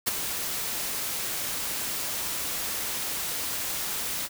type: noise with ADSR envelope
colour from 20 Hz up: white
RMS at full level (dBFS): -22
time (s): 0.06-4.29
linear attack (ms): 21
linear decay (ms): 15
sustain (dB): -9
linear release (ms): 44
effects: none